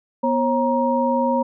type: tone cluster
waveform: sine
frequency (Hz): 244 / 541 / 942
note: B3 / C#5 / A#5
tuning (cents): -21 / -42 / +18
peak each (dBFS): -21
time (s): 0.23-1.43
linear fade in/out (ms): 10
effects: none